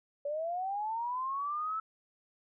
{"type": "linear sweep", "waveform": "sine", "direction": "up", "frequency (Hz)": [565, 1318.5], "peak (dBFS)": -32, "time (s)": [0.25, 1.8], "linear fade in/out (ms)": 5, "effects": []}